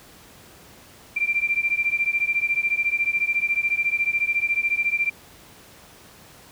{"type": "beating tone pair", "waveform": "sine", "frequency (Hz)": [2356, 2370], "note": ["D7", "D7"], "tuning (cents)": [5, 15], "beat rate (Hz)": 14, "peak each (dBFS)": -23, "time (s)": [1.16, 5.1], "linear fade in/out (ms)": 10, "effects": ["pink hiss -48 dBFS RMS until 6.51 s", "high-pass 60 Hz 12 dB/octave"]}